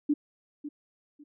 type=tone with echo; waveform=sine; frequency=293.7 Hz; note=D4; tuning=in tune; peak=-21 dBFS; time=0.09-0.14 s; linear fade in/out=10 ms; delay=550 ms; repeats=2; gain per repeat=-13 dB; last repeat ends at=1.24 s; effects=none